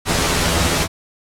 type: noise with comb filter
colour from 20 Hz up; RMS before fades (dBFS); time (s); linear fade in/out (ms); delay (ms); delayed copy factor
pink; -17; 0.05-0.88; 50; 12; +1
effects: low-pass 10000 Hz 12 dB/octave